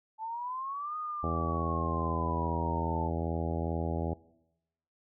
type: exponential two-way sweep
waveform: sine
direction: up then down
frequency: 869 to 1239 to 869 Hz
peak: -34 dBFS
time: 0.18-3.11 s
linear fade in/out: 50 ms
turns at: 0.97 s
type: harmonic tone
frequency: 82.41 Hz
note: E2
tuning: in tune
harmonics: 1 / 2 / 3 / 4 / 5 / 6 / 7 / 8 / 9 / 10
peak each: -34 / -37 / -39 / -40 / -41 / -42 / -42 / -43 / -44 / -44 dBFS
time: 1.23-4.14 s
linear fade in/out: 5 ms
effects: noise-tail reverb RT60 0.9 s tail -21 dB re dry